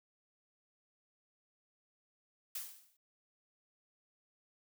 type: noise with exponential decay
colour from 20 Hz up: blue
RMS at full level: -38 dBFS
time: 2.55-2.97 s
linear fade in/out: 5 ms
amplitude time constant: 91 ms
effects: none